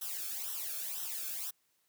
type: noise with flanger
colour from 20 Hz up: blue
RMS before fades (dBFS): -39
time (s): 0.01-1.51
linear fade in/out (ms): 10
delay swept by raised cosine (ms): 0.43 to 1.04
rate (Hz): 2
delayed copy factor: -0.85
effects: white hiss -75 dBFS RMS until 1.88 s + high-pass 80 Hz 12 dB/octave